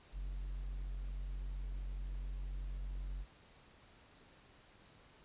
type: tone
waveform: triangle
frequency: 46.32 Hz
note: F#1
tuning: 3 cents sharp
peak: -37 dBFS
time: 0.12-3.26 s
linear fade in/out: 50 ms
effects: pink hiss -63 dBFS RMS until 5.24 s + resampled to 8000 Hz